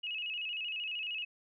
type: tone with vibrato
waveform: sine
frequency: 2732 Hz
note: F7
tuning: 39 cents flat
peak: -35 dBFS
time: 0.03-1.25 s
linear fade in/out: 10 ms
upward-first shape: square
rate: 13 Hz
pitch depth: 94 cents each way
effects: none